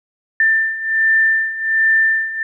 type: beating tone pair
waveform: sine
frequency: 1783 / 1784.3 Hz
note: A6 / A6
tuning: +22 / +24 cents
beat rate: 1.3 Hz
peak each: -18 / -14 dBFS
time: 0.4-2.43 s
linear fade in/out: 2 ms
effects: none